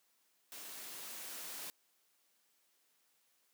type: noise with level ramp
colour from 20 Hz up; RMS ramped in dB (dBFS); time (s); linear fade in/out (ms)
white; -49 to -45; 0.52-1.7; 0
effects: white hiss -75 dBFS RMS until 3.53 s + high-pass 200 Hz 12 dB/octave